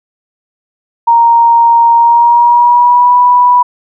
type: tone with pitch glide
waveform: sine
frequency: 932.3 to 982.6 Hz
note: A#5 to B5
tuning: 0 to -9 cents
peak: -3 dBFS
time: 1.07-3.63 s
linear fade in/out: 10 ms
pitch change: +91 cents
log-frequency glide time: 1.96-3.16 s
effects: none